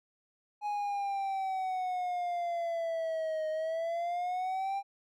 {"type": "exponential two-way sweep", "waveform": "triangle", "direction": "down then up", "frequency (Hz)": [836, 622.3, 798], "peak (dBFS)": -29, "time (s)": [0.61, 4.83], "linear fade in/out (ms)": 50, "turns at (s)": 3.49, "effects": []}